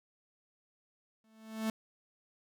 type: tone with exponential growth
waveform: 45% pulse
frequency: 220.4 Hz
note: A3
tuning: 3 cents sharp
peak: -29 dBFS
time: 1.24-1.7 s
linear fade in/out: 2 ms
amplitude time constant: 100 ms
effects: none